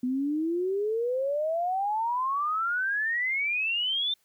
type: exponential sweep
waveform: sine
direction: up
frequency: 246.1 to 3607 Hz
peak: -25 dBFS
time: 0.03-4.14 s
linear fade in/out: 5 ms
effects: white hiss -69 dBFS RMS until 4.24 s